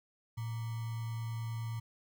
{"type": "tone with sample-and-hold", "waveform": "sine", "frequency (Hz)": 113.7, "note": "A#2", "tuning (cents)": -43, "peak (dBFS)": -35, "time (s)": [0.37, 1.8], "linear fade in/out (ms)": 10, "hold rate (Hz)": 1050, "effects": []}